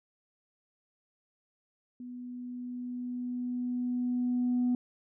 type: tone with level ramp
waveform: sine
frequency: 246.9 Hz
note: B3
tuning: in tune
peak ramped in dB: -40 to -23 dBFS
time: 2-4.75 s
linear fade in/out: 2 ms
effects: tanh soft clip ceiling -22 dBFS